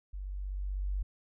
sine tone with level ramp, 48 Hz, G1, 36 cents flat, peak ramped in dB -37 to -29 dBFS, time 0.13-1.03 s, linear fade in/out 10 ms, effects none

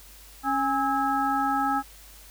harmonic tone with a mistuned harmonic, 273.9 Hz, C#4, 21 cents flat, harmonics 1 / 3 / 5 / 6, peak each -29 / -25 / -27 / -35 dBFS, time 0.43-1.83 s, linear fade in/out 50 ms, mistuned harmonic 5, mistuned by -92 cents, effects added 50 Hz sine -50 dBFS peak until 2.3 s + white hiss -50 dBFS RMS until 2.3 s

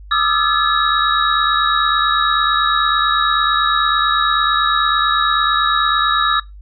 sine tone cluster, 1194 / 1263 / 1341 / 1716 / 3816 Hz, D6 / D#6 / E6 / A6 / A#7, +28 / +26 / +29 / -44 / +40 cents, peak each -19 dBFS, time 0.11-6.4 s, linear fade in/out 5 ms, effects noise-tail reverb RT60 0.2 s tail -23 dB re dry + added 50 Hz sine -34 dBFS peak until 6.61 s

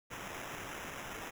white noise with sample-and-hold, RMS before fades -44 dBFS, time 0.1-1.31 s, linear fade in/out 20 ms, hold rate 4410 Hz, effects none

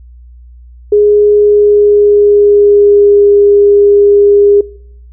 sine tone with pitch glide, 415.3 to 406.8 Hz, G#4 to G#4, 0 to -36 cents, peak -3 dBFS, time 0.92-4.61 s, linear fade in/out 5 ms, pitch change -36 cents, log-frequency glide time 1.35-3.28 s, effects noise-tail reverb RT60 0.7 s tail -23 dB re dry + added 60 Hz sine -32 dBFS peak until 5.12 s

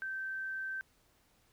sine tone, 1553 Hz, G6, 17 cents flat, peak -36 dBFS, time 0.02-0.81 s, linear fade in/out 0 ms, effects pink hiss -70 dBFS RMS until 1.52 s

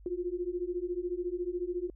sine beating tone pair, 347.1 / 361.1 Hz, F4 / F#4, -11 / -42 cents, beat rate 14 Hz, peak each -35 / -34 dBFS, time 0.06-1.9 s, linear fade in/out 2 ms, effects added 50 Hz sine -50 dBFS peak until 1.95 s

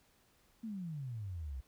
sine exponential sweep, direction down, 233.1 to 61.74 Hz, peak -39 dBFS, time 0.63-1.61 s, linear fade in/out 10 ms, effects pink hiss -70 dBFS RMS until 1.67 s

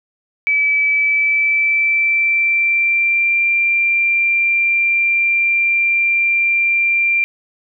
sine tone with pitch glide, 2300 to 2372 Hz, D7 to D7, -37 to +17 cents, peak -12 dBFS, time 0.47-7.24 s, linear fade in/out 0 ms, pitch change +54 cents, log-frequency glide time 0.9-3.42 s, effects none

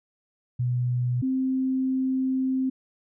sine tone pair in turn, 123.47 / 261.6 Hz, B2 / C4, 0 / 0 cents, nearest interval octave + minor second, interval 1300 cents, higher second, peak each -22 dBFS, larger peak neither, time 0.59-1.22 / 1.22-2.7 s, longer second, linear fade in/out 10 ms, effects none

